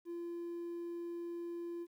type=tone; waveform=triangle; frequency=342.8 Hz; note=F4; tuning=32 cents flat; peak=-37 dBFS; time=0.05-1.87 s; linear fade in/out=50 ms; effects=tanh soft clip ceiling -34 dBFS + 12-bit